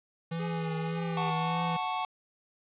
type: tone with vibrato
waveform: square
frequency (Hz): 164.81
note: E3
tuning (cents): 0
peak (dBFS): -32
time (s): 0.31-1.77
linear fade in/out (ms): 10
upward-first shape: triangle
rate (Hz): 1.7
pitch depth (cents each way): 46
type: tone with pitch glide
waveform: 25% pulse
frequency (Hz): 415.3 to 400.5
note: G#4 to G4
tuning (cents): 0 to +37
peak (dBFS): -34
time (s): 0.39-1.31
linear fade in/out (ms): 10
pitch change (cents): -63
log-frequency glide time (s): 0.93-1.08
type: chord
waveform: square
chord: F# minor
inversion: none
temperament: equal with one note detuned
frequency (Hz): 736.2 / 880 / 1108.7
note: F#5 / A5 / C#6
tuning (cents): -9 / 0 / 0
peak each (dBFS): -35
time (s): 1.17-2.05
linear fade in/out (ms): 2
effects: resampled to 8000 Hz + 9-bit